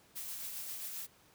blue noise with tremolo, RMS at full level -41 dBFS, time 0.15-1.07 s, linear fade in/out 20 ms, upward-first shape triangle, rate 7.5 Hz, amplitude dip 35%, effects pink hiss -64 dBFS RMS until 1.34 s + high-pass 80 Hz 12 dB/octave

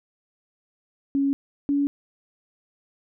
sine tone pair in turn, 277.2 / 283.8 Hz, C#4 / C#4, 0 / +41 cents, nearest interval unison, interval 41 cents, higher second, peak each -19 dBFS, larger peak neither, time 1.15-1.33 / 1.69-1.87 s, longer neither, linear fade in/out 0 ms, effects none

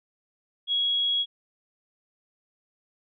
sine tone, 3322 Hz, G#7, in tune, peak -22 dBFS, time 0.67-1.26 s, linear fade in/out 50 ms, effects none

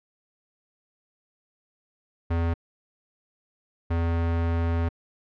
square tone pair in turn, 83.9 / 83.9 Hz, E2 / E2, +31 / +31 cents, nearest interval unison, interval 0 cents, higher neither, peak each -23 dBFS, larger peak neither, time 2.3-2.54 / 3.9-4.89 s, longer second, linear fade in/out 10 ms, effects low-pass 2000 Hz 12 dB/octave

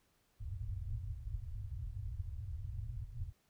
white low-pass noise, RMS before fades -42 dBFS, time 0.39-3.33 s, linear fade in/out 50 ms, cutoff 120 Hz, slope 96 dB/octave, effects pink hiss -75 dBFS RMS until 3.49 s

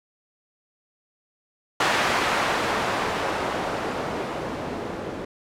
blue noise with low-pass filter sweep, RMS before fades -26 dBFS, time 1.8-5.25 s, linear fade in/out 5 ms, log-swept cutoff 1400 to 380 Hz, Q 0.7, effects none

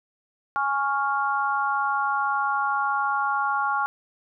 sine chord, Db major, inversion second, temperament equal, 830.6 / 1108.7 / 1396.9 Hz, Ab5 / Db6 / F6, 0 / 0 / 0 cents, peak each -26 dBFS, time 0.56-3.86 s, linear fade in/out 0 ms, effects none

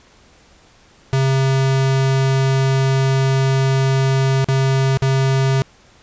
square tone with dropouts, 134 Hz, C3, 42 cents sharp, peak -14 dBFS, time 1.13-5.62 s, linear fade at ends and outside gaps 0 ms, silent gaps 4.444-4.486 / 4.973-5.022 s, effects pink hiss -50 dBFS RMS until 6.02 s + resampled to 16000 Hz

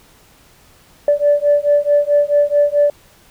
sine beating tone pair, 580 / 584.6 Hz, D5 / D5, -22 / -8 cents, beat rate 4.6 Hz, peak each -13 dBFS, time 1.08-2.9 s, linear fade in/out 2 ms, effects tanh soft clip ceiling -4 dBFS + pink hiss -49 dBFS RMS until 3.3 s

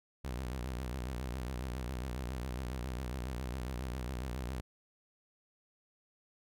sawtooth tone with vibrato, 63.1 Hz, B1, 38 cents sharp, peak -33 dBFS, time 0.24-4.61 s, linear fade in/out 10 ms, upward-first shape triangle, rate 7.3 Hz, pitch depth 160 cents each way, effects none

